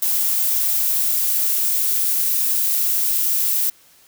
violet noise with high-pass filter sweep, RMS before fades -19 dBFS, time 0.02-3.7 s, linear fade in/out 5 ms, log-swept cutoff 800 to 240 Hz, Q 4.6, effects white hiss -52 dBFS RMS until 4.07 s

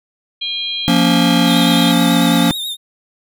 harmonic tone, 810 Hz, G#5, 43 cents flat, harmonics 3 / 4 / 5, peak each -30 / -20 / -26 dBFS, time 0.41-1.92 s, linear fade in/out 10 ms
square chord, Bb minor, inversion second, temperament just, 174.81 / 233.1 / 279.7 Hz, F3 / Bb3 / Db4, +2 / 0 / +16 cents, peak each -16 dBFS, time 0.88-2.51 s, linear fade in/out 0 ms
45% pulse tone with vibrato, 3692 Hz, A#7, 17 cents flat, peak -20 dBFS, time 1.45-2.77 s, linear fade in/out 50 ms, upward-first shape triangle, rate 9.2 Hz, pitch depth 69 cents each way
effects none

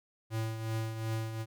square tone with tremolo, 111.6 Hz, A2, 25 cents sharp, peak -31 dBFS, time 0.3-1.46 s, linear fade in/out 50 ms, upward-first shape triangle, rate 2.7 Hz, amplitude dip 60%, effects none

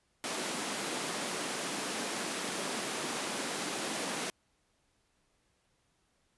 pink high-pass noise, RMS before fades -36 dBFS, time 0.24-4.3 s, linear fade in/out 0 ms, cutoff 200 Hz, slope 24 dB/octave, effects pink hiss -74 dBFS RMS until 6.37 s + resampled to 24000 Hz

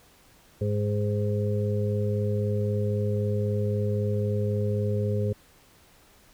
harmonic tone, 103.83 Hz, G#2, in tune, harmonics 1 / 2 / 4 / 5, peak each -25 / -32 / -31 / -33 dBFS, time 0.61-5.33 s, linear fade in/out 5 ms, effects pink hiss -57 dBFS RMS until 6.33 s

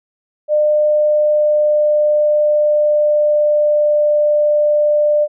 sine tone with pitch glide, 602 to 595.8 Hz, D5 to D5, +43 to +25 cents, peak -10 dBFS, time 0.48-5.28 s, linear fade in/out 50 ms, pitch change -18 cents, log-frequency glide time 0.81-4.09 s, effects none

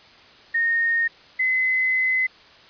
sine tone pair in turn, 1847 / 2036 Hz, A#6 / C7, -16 / -48 cents, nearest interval major second, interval 168 cents, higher second, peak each -18 / -18 dBFS, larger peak neither, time 0.54-1.08 / 1.39-2.27 s, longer second, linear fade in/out 10 ms, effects white hiss -49 dBFS RMS until 2.69 s + resampled to 11025 Hz

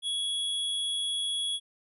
square tone, 3351 Hz, G#7, 15 cents sharp, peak -29 dBFS, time 0.02-1.6 s, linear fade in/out 50 ms, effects resampled to 32000 Hz

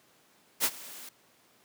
white noise with ADSR envelope, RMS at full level -24 dBFS, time 0.6-1.09 s, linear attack 43 ms, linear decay 56 ms, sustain -21 dB, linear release 4 ms, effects pink hiss -63 dBFS RMS until 1.64 s + high-pass 200 Hz 12 dB/octave

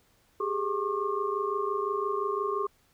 sine tone cluster, 393.8 / 419.6 / 1082 / 1184 Hz, G4 / G#4 / C#6 / D6, +8 / +18 / -42 / +14 cents, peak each -32 / -32 / -32 / -35 dBFS, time 0.4-2.67 s, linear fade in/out 5 ms, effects pink hiss -66 dBFS RMS until 2.93 s

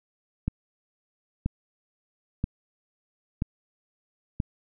click train, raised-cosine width 5 ms, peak -13 dBFS, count 5, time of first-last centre 0.48-4.402 s, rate 1.02 Hz, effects none

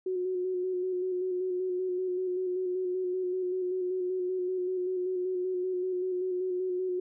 sine tone with vibrato, 366.8 Hz, F#4, 15 cents flat, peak -28 dBFS, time 0.06-7 s, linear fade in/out 5 ms, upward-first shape square, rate 5.2 Hz, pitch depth 24 cents each way, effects none

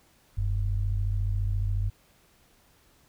sine tone pair together, 43.65 / 98 Hz, F1 / G2, 0 / 0 cents, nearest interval octave + major second, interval 1400 cents, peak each -27 / -27 dBFS, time 0.37-1.9 s, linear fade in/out 10 ms, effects pink hiss -62 dBFS RMS until 3.08 s

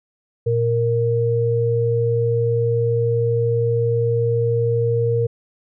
sine tone pair together, 116.55 / 466.2 Hz, A#2 / A#4, 0 / 0 cents, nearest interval 2 octaves, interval 2400 cents, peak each -19 / -18 dBFS, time 0.46-5.27 s, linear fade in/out 10 ms, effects none

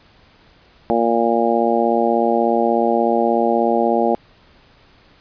harmonic tone, 116.54 Hz, A#2, in tune, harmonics 2 / 3 / 4 / 5 / 6 / 7, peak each -21 / -21 / -21 / -21 / -21 / -21 dBFS, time 0.9-4.15 s, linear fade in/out 0 ms, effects pink hiss -51 dBFS RMS until 5.2 s + resampled to 11025 Hz

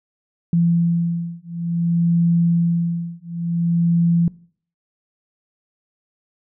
sine beating tone pair, 169.5 / 170.06 Hz, E3 / F3, +49 / -46 cents, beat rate 0.56 Hz, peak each -19 dBFS, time 0.53-4.28 s, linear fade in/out 2 ms, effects noise-tail reverb RT60 0.5 s tail -21 dB re dry

